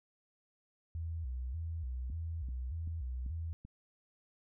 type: tone with vibrato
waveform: sine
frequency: 72 Hz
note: D2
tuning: 34 cents flat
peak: -36 dBFS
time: 0.95-3.53 s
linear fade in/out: 0 ms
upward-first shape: square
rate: 1.7 Hz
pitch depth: 230 cents each way
type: click train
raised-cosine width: 5 ms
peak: -37 dBFS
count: 5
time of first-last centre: 2.1-3.65 s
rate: 2.58 Hz
effects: none